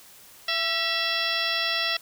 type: harmonic tone with a mistuned harmonic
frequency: 670 Hz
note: E5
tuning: 28 cents sharp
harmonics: 1 / 2 / 3 / 4 / 5 / 6 / 7 / 8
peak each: -35 / -33 / -30 / -31 / -29 / -33 / -35 / -32 dBFS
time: 0.48-1.97 s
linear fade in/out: 5 ms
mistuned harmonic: 3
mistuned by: -56 cents
effects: white hiss -50 dBFS RMS until 2.01 s